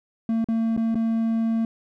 triangle tone with dropouts, 226.2 Hz, A3, 48 cents sharp, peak -18 dBFS, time 0.29-1.65 s, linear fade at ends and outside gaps 2 ms, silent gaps 0.444-0.486 / 0.766-0.775 / 0.946-0.954 s, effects none

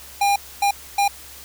square tone bursts at uneven times, 805 Hz, G5, 46 cents sharp, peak -16 dBFS, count 3, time 0.21-0.36 / 0.62-0.71 / 0.98-1.08 s, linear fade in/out 5 ms, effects added 68 Hz sine -49 dBFS peak until 1.44 s + white hiss -41 dBFS RMS until 1.44 s

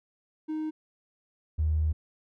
triangle tone pair in turn, 311.1 / 77.78 Hz, D#4 / D#2, 0 / 0 cents, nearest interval 2 octaves, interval 2400 cents, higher first, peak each -27 / -19 dBFS, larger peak second, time 0.48-0.71 / 1.58-1.93 s, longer second, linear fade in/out 20 ms, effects tanh soft clip ceiling -21 dBFS

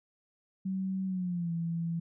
sine tone with pitch glide, 190 to 167.33 Hz, F#3 to E3, +46 to +26 cents, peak -30 dBFS, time 0.65-2 s, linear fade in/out 10 ms, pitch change -220 cents, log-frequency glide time 1.06-1.52 s, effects none

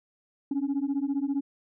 sine beating tone pair, 271.4 / 286.4 Hz, C#4 / D4, -36 / -43 cents, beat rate 15 Hz, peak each -27 / -27 dBFS, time 0.51-1.41 s, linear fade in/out 5 ms, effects tanh soft clip ceiling -22 dBFS

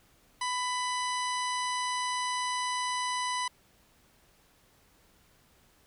harmonic tone, 996 Hz, B5, 14 cents sharp, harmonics 1 / 2 / 3 / 4 / 5 / 6 / 8 / 9 / 10, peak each -31 / -37 / -40 / -41 / -44 / -42 / -49 / -45 / -48 dBFS, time 0.41-3.48 s, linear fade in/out 5 ms, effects pink hiss -64 dBFS RMS until 5.86 s

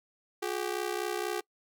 sawtooth ring-modulated tone, 390 Hz, G4, 9 cents flat, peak -24 dBFS, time 0.42-1.41 s, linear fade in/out 10 ms, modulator 32.1 Hz, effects noise-tail reverb RT60 0.1 s tail -25 dB re dry

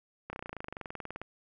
slowing click train, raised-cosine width 0.5 ms, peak -24 dBFS, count 23, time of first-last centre 0.3-1.216 s, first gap 30 ms, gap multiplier 1.03, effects none

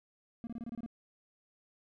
triangle tone bursts, 233.1 Hz, A#3, in tune, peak -36 dBFS, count 8, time 0.44-0.862 s, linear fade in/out 0 ms, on 30 ms, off 26 ms, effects none

